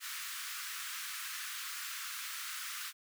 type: high-pass noise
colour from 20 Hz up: pink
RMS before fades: -42 dBFS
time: 0-2.93 s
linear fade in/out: 50 ms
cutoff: 1200 Hz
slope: 48 dB/octave
effects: none